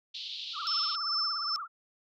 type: band-pass noise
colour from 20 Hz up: white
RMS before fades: -40 dBFS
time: 0.14-0.96 s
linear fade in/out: 10 ms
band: 3000 to 4400 Hz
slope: 48 dB/octave
type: tone with vibrato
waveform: sine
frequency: 1266 Hz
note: D#6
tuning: 30 cents sharp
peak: -35 dBFS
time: 0.53-1.68 s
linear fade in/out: 50 ms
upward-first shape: triangle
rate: 17 Hz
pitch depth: 200 cents each way
type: tone with tremolo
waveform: sine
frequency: 5290 Hz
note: E8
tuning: 5 cents sharp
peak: -27 dBFS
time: 0.67-1.56 s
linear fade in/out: 0 ms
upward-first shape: sine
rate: 2.4 Hz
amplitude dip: 50%
effects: none